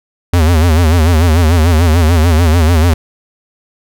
square tone with vibrato, 82.41 Hz, E2, in tune, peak -7 dBFS, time 0.33-2.94 s, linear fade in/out 5 ms, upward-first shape sine, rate 6.8 Hz, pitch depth 130 cents each way, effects none

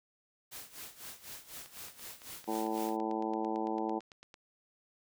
white noise with tremolo, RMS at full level -45 dBFS, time 0.51-2.97 s, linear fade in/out 20 ms, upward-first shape sine, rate 4 Hz, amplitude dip 80%
click train, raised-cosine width 0.2 ms, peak -34 dBFS, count 25, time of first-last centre 1.66-4.342 s, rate 8.95 Hz
harmonic tone, 110 Hz, A2, in tune, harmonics 2 / 3 / 4 / 5 / 6 / 7 / 8 / 9, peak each -40 / -36 / -40 / -43 / -47 / -39 / -40 / -47 dBFS, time 2.47-4 s, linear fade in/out 20 ms
effects none

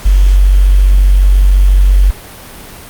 sine tone with quantisation, 47.17 Hz, F#1, 34 cents sharp, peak -3 dBFS, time 0.05-2.11 s, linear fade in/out 10 ms, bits 5, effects pink hiss -31 dBFS RMS until 2.89 s + Opus 48 kbps

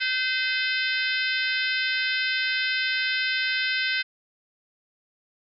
harmonic tone with a mistuned harmonic, 514 Hz, C5, 31 cents flat, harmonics 3 / 4 / 5 / 6 / 7 / 8 / 9 / 10, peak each -27 / -29 / -31 / -33 / -34 / -35 / -36 / -37 dBFS, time 0-4.03 s, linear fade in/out 20 ms, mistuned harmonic 9, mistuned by +56 cents, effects none

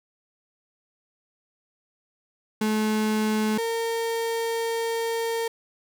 35% pulse tone pair in turn, 215.6 / 458.2 Hz, A3 / A#4, -35 / -30 cents, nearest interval octave + minor second, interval 1305 cents, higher second, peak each -20 / -23 dBFS, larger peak first, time 2.61-3.58 / 3.58-5.48 s, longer second, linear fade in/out 5 ms, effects none

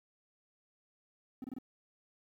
triangle tone bursts, 257.6 Hz, C4, 27 cents flat, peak -37 dBFS, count 4, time 1.42-1.586 s, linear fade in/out 2 ms, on 22 ms, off 26 ms, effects 12-bit

